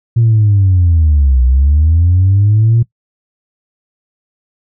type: linear two-way sweep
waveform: sine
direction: down then up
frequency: 118.2 to 61.1 to 118.2 Hz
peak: -5 dBFS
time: 0.16-2.83 s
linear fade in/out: 10 ms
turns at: 1.43 s
effects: noise-tail reverb RT60 0.1 s tail -20 dB re dry + tanh soft clip ceiling -3 dBFS